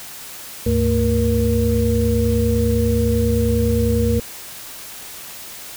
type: tone cluster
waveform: sine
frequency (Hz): 73.5 / 103.4 / 225.8 / 473.8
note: D2 / G#2 / A3 / A#4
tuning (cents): +2 / -7 / +45 / +28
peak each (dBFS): -20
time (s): 0.66-4.2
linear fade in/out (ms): 5
effects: white hiss -35 dBFS RMS until 5.76 s